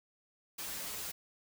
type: noise with comb filter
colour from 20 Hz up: white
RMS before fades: -41 dBFS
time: 0.58-1.12 s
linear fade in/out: 10 ms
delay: 8.2 ms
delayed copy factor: -0.9
effects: none